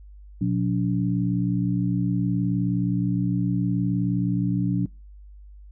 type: tone cluster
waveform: sine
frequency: 121.9 / 181.2 / 287.7 Hz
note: B2 / F#3 / D4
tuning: -22 / -36 / -36 cents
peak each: -25 / -23 / -27 dBFS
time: 0.41-4.86 s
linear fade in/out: 5 ms
effects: noise-tail reverb RT60 0.3 s tail -26 dB re dry + added 50 Hz sine -42 dBFS peak until 5.71 s